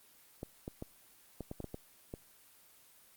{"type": "clicks", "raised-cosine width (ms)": 2, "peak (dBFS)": -27, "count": 9, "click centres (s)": [0.431, 0.679, 0.824, 1.407, 1.514, 1.603, 1.643, 1.744, 2.139], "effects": ["white hiss -62 dBFS RMS until 3.16 s", "Opus 24 kbps"]}